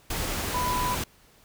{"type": "tone in noise", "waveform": "sine", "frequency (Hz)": 993, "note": "B5", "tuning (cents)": 9, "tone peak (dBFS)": -26, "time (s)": [0.54, 0.95], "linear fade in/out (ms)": 5, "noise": "pink", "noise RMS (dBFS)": -30, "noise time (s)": [0.1, 1.04], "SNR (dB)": 1, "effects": ["pink hiss -58 dBFS RMS until 1.44 s"]}